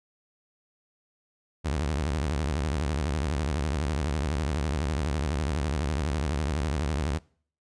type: tone with vibrato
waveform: sawtooth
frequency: 73.5 Hz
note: D2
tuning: 2 cents sharp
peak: -22 dBFS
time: 1.64-7.19 s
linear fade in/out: 20 ms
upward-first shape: sine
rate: 12 Hz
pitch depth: 220 cents each way
effects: noise-tail reverb RT60 0.5 s tail -24 dB re dry + resampled to 22050 Hz